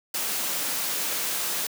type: noise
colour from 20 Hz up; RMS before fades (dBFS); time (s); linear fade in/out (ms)
white; -28; 0.14-1.67; 5
effects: high-pass 200 Hz 12 dB/octave